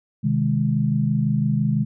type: chord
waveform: sine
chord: Ab major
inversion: first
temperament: just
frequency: 129.78 / 155.74 / 207.7 Hz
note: C3 / Eb3 / Ab3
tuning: -14 / +2 / 0 cents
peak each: -22 dBFS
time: 0.23-1.85 s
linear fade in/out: 20 ms
effects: none